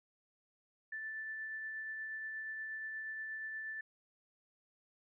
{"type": "tone with tremolo", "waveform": "sine", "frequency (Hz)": 1760, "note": "A6", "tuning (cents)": 0, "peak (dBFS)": -39, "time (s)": [0.92, 3.81], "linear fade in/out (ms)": 5, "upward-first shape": "triangle", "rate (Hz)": 8.4, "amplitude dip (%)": 25, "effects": []}